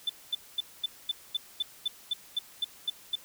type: tone bursts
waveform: sine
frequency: 3520 Hz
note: A7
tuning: in tune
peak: -24 dBFS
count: 13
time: 0.07-3.155 s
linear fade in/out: 5 ms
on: 25 ms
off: 230 ms
effects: tanh soft clip ceiling -23 dBFS + white hiss -53 dBFS RMS until 3.24 s